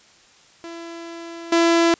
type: tone with level steps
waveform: sawtooth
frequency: 335.7 Hz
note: E4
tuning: 32 cents sharp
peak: -29 / -10 dBFS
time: 0.64-1.94 s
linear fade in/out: 0 ms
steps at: 1.52 s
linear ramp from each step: 5 ms
effects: white hiss -52 dBFS RMS until 1.99 s + resampled to 16000 Hz